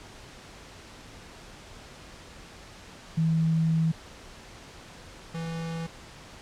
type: tone pair in turn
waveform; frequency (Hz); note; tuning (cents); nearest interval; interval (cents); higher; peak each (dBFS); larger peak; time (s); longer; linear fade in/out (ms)
sine / square; 161.8 / 164.91; E3 / E3; -32 / +1; unison; 33; second; -21 / -32; first; 3.17-3.92 / 5.34-5.87; first; 10
effects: pink hiss -47 dBFS RMS until 6.41 s + low-pass 7000 Hz 12 dB/octave